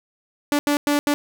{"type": "tone bursts at uneven times", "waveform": "sawtooth", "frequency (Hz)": 290.4, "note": "D4", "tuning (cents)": -19, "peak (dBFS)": -13, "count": 4, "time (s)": [[0.52, 0.59], [0.67, 0.77], [0.87, 0.99], [1.07, 1.14]], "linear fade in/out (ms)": 0, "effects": []}